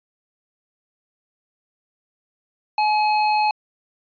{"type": "tone", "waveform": "square", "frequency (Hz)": 849, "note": "G#5", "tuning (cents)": 38, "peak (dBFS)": -17, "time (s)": [2.78, 3.51], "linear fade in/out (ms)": 2, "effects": ["resampled to 11025 Hz"]}